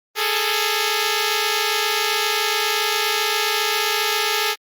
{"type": "tone pair together", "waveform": "5% pulse", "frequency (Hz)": [415.3, 442.7], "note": ["G#4", "A4"], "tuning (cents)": [0, 11], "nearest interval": "minor second", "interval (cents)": 111, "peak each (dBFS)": -10, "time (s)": [0.15, 4.56], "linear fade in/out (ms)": 50, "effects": ["Opus 24 kbps"]}